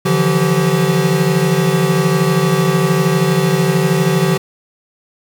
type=tone cluster; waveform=square; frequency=145.7 / 164.6 / 177.5 / 384.2 Hz; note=D3 / E3 / F3 / G4; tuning=-13 / -2 / +28 / -35 cents; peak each=-18 dBFS; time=0.05-4.38 s; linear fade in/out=10 ms; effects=7-bit